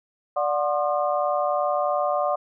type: tone cluster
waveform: sine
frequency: 587 / 730 / 1062 / 1213 Hz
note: D5 / F#5 / C6 / D#6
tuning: -1 / -24 / +25 / -44 cents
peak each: -24 / -25 / -29 / -29 dBFS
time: 0.36-2.36 s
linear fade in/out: 10 ms
effects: none